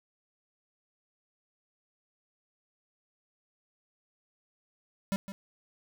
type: tone with echo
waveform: square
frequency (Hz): 196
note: G3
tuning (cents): 0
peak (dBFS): -28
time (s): 5.12-5.16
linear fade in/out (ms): 0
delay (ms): 160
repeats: 1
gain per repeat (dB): -11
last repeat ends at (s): 5.32
effects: none